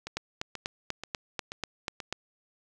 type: two click trains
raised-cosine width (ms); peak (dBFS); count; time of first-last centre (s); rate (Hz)
0.2; -20 / -14; 5 / 9; 0.07-2.002 / 0.17-2.126; 2.07 / 4.09
effects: none